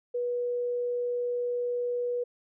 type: tone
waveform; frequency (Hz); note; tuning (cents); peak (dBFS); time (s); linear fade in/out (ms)
sine; 486.6; B4; -26; -27; 0.14-2.24; 10
effects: none